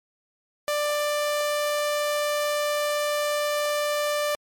sawtooth tone, 591 Hz, D5, 11 cents sharp, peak -19 dBFS, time 0.68-4.35 s, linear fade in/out 0 ms, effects MP3 64 kbps

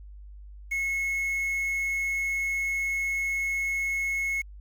triangle tone with quantisation, 2182 Hz, C#7, 28 cents flat, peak -24 dBFS, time 0.71-4.42 s, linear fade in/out 10 ms, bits 8, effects added 50 Hz sine -42 dBFS peak until 4.6 s

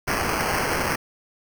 violet noise with sample-and-hold, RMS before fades -24 dBFS, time 0.07-0.96 s, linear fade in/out 10 ms, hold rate 3675 Hz, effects none

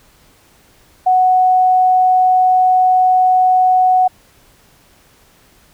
sine tone, 740 Hz, F#5, in tune, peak -8 dBFS, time 1.06-4.08 s, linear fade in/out 10 ms, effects pink hiss -50 dBFS RMS until 5.73 s

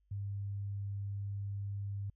sine tone, 100.1 Hz, G2, 37 cents sharp, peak -36 dBFS, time 0.11-2.1 s, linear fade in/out 5 ms, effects added 50 Hz sine -70 dBFS peak until 2.15 s

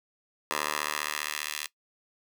10% pulse tone with high-pass filter sweep, 75 Hz, D2, 37 cents sharp, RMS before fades -33 dBFS, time 0.51-1.67 s, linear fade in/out 0 ms, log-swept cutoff 790 to 2700 Hz, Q 0.88, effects noise-tail reverb RT60 0.1 s tail -18 dB re dry

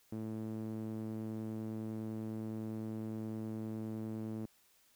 sawtooth tone with band-pass filter, 109.8 Hz, A2, 3 cents flat, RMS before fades -41 dBFS, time 0.12-4.46 s, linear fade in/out 5 ms, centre 260 Hz, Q 1.7, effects white hiss -69 dBFS RMS until 4.95 s

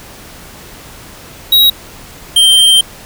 square tone pair in turn, 3827 / 3148 Hz, A#7 / G7, +45 / +7 cents, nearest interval minor third, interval 338 cents, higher first, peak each -5 dBFS, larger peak neither, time 1.52-1.7 / 2.36-2.81 s, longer second, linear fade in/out 5 ms, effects pink hiss -34 dBFS RMS until 3.05 s

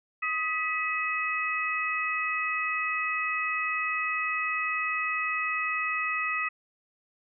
sine tone cluster, 1256 / 1965 / 2555 Hz, D#6 / B6 / D#7, +16 / -9 / +45 cents, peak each -31 dBFS, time 0.22-6.49 s, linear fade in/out 10 ms, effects none

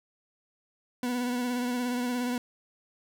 40% pulse tone with vibrato, 246.1 Hz, B3, 6 cents flat, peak -27 dBFS, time 1.03-2.38 s, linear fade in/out 2 ms, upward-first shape triangle, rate 17 Hz, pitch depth 38 cents each way, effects none

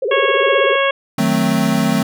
sine tone with vibrato, 460 Hz, A#4, 23 cents flat, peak -16 dBFS, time 0.02-0.76 s, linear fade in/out 5 ms, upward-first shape sine, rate 17 Hz, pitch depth 290 cents each way
harmonic tone, 550 Hz, C#5, 14 cents flat, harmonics 1 / 2 / 3 / 4 / 5 / 6, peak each -16 / -19 / -21 / -22 / -23 / -24 dBFS, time 0.11-0.91 s, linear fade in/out 5 ms
square chord, D# diminished seventh, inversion none, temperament equal, 155.56 / 185 / 220 / 261.6 Hz, D#3 / F#3 / A3 / C4, 0 / 0 / 0 / 0 cents, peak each -22 / -20 / -18 / -20 dBFS, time 1.18-2.03 s, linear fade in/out 5 ms
effects none

